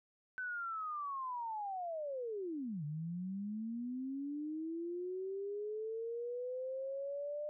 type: linear two-way sweep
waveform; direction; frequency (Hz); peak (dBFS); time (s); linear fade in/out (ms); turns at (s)
sine; down then up; 1522 to 144.7 to 600; -38; 0.38-7.49; 0; 2.84
effects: none